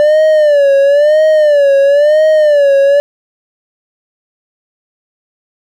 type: tone with vibrato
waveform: triangle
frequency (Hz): 587.3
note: D5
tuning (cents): 0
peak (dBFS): -3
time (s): 0-3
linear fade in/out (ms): 0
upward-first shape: sine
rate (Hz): 0.99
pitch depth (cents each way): 110
effects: none